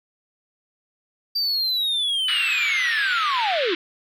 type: linear sweep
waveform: triangle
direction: down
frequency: 4699 to 311.1 Hz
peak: -19 dBFS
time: 1.35-3.75 s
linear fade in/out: 10 ms
type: band-pass noise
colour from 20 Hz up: white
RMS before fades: -27 dBFS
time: 2.28-3.75 s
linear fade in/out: 2 ms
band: 1300 to 3900 Hz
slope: 48 dB/octave
effects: none